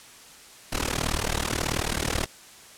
pink noise with amplitude modulation, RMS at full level -23 dBFS, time 0.72-2.26 s, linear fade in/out 10 ms, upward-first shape sine, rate 38.4 Hz, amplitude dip 95%, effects white hiss -48 dBFS RMS until 2.77 s + low-pass 10000 Hz 12 dB/octave

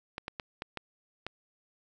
clicks, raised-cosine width 0.3 ms, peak -20 dBFS, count 6, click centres 0.181 / 0.281 / 0.398 / 0.621 / 0.773 / 1.266 s, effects none

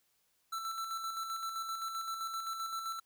square tone with tremolo, 1333 Hz, E6, 19 cents sharp, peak -36 dBFS, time 0.52-3 s, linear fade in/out 10 ms, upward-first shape square, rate 7.7 Hz, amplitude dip 40%, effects white hiss -75 dBFS RMS until 3.05 s

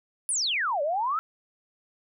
sine exponential two-way sweep, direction down then up, 10460 to 554.4 to 1352 Hz, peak -24 dBFS, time 0.29-1.19 s, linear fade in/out 0 ms, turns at 0.82 s, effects none

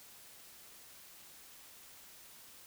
silence, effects white hiss -56 dBFS RMS until 2.66 s

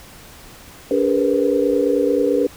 sine tone cluster, 286.8 / 406.4 / 470.8 / 500 Hz, D4 / G#4 / A#4 / B4, -41 / -38 / +17 / +21 cents, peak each -20 dBFS, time 0.91-2.47 s, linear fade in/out 2 ms, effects pink hiss -42 dBFS RMS until 2.56 s

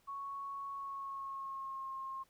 sine tone with pitch glide, 1108.7 to 1070.3 Hz, C#6 to C6, 0 to +39 cents, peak -40 dBFS, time 0.07-2.24 s, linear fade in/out 20 ms, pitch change -61 cents, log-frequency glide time 0.72-1.92 s, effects pink hiss -72 dBFS RMS until 2.29 s

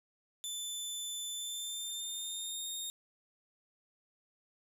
20% pulse tone with pitch glide, 3520 to 3689 Hz, A7 to A#7, 0 to -19 cents, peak -32 dBFS, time 0.44-2.9 s, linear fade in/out 0 ms, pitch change +81 cents, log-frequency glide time 1.32-2.67 s, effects 10-bit

